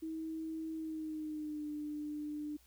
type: tone with pitch glide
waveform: sine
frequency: 320 to 298.6 Hz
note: D#4 to D4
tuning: +49 to +29 cents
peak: -38 dBFS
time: 0.02-2.57 s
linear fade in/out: 10 ms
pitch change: -120 cents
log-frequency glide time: 0.74-1.67 s
effects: added 60 Hz sine -66 dBFS peak until 2.66 s + white hiss -68 dBFS RMS until 2.66 s